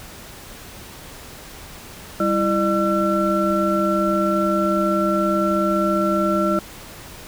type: tone cluster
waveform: sine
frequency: 197 / 331.7 / 604 / 1350 Hz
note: G3 / E4 / D5 / E6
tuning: +9 / +11 / +48 / +41 cents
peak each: -22 dBFS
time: 2.2-6.59 s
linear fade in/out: 2 ms
effects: pink hiss -39 dBFS RMS until 7.27 s

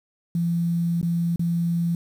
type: tone with dropouts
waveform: sine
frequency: 170 Hz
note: F3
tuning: 46 cents flat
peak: -20 dBFS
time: 0.35-1.95 s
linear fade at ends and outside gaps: 2 ms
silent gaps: 1.014-1.028 / 1.36-1.394 s
effects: 8-bit

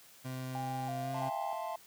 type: tone with pitch glide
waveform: 30% pulse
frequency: 129.3 to 132.94 Hz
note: C3 to C3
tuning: -20 to +28 cents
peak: -35 dBFS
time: 0.24-1.3 s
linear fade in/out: 20 ms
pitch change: +48 cents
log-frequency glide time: 1.01-1.11 s
type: tone with vibrato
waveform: sine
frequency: 748 Hz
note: F#5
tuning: 19 cents sharp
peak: -37 dBFS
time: 0.55-1.53 s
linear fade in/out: 0 ms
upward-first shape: square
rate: 1.5 Hz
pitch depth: 120 cents each way
type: chord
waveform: triangle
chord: F major seventh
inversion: third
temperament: equal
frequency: 659.3 / 698.5 / 880 / 1046.5 Hz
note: E5 / F5 / A5 / C6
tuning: 0 / 0 / 0 / 0 cents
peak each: -39 / -40 / -39 / -42 dBFS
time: 1.14-1.76 s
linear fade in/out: 5 ms
effects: white hiss -58 dBFS RMS until 1.86 s + high-pass 80 Hz 12 dB/octave

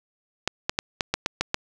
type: clicks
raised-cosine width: 0.2 ms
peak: -5 dBFS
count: 8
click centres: 0.476 / 0.695 / 0.789 / 1.008 / 1.14 / 1.261 / 1.41 / 1.544 s
effects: none

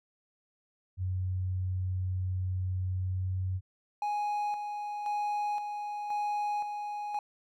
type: tone with pitch glide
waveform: sine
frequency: 92.5 to 93.2 Hz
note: F#2 to F#2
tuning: 0 to +13 cents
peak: -29 dBFS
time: 0.97-3.61 s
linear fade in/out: 50 ms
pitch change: +13 cents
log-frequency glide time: 2.89-3.37 s
type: tone with tremolo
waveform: triangle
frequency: 830.6 Hz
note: G#5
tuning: in tune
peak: -27 dBFS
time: 4.02-7.19 s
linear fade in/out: 2 ms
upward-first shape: square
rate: 0.96 Hz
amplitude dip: 45%
effects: none

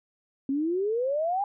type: exponential sweep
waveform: sine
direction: up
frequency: 264.7 to 825 Hz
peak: -24 dBFS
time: 0.49-1.44 s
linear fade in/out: 2 ms
effects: none

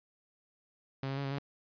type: tone with pitch steps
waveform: sawtooth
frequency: 135 / 136.2 / 140.1 / 136.5 / 140.4 Hz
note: C#3 / C#3 / C#3 / C#3 / C#3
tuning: -45 / -30 / +19 / -26 / +22 cents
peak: -30 dBFS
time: 1.03-1.385 s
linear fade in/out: 2 ms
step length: 71 ms
effects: resampled to 11025 Hz

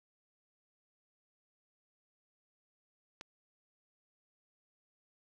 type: click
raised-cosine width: 0.2 ms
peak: -27 dBFS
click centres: 3.211 s
effects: none

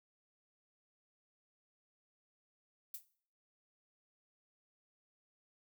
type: noise with exponential decay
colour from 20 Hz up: violet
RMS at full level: -39 dBFS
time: 2.94-3.05 s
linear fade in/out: 5 ms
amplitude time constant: 22 ms
effects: noise-tail reverb RT60 0.5 s tail -17 dB re dry

